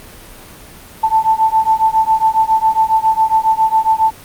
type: beating tone pair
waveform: sine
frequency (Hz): 880 / 887.3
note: A5 / A5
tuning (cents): 0 / +14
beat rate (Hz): 7.3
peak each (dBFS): -13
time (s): 1.03-4.11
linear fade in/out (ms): 10
effects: pink hiss -37 dBFS RMS until 4.24 s + Opus 32 kbps